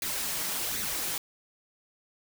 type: noise with flanger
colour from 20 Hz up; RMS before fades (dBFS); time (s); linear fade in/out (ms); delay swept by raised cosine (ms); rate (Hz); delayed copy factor
white; -32; 0.02-1.18; 2; 0.47 to 6.27; 1.3; +0.55
effects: none